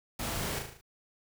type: noise with echo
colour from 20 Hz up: pink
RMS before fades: -36 dBFS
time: 0.19-0.59 s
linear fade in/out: 5 ms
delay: 37 ms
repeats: 6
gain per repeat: -4 dB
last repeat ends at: 0.812 s
effects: none